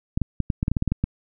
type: clicks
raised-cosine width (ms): 5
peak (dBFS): -9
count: 12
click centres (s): 0.175 / 0.217 / 0.403 / 0.502 / 0.629 / 0.681 / 0.716 / 0.768 / 0.824 / 0.877 / 0.92 / 1.04
effects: none